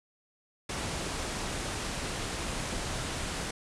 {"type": "low-pass noise", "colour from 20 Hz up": "pink", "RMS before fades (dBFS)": -35, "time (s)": [0.69, 3.51], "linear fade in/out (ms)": 5, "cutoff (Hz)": 10000, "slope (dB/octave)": 48, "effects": []}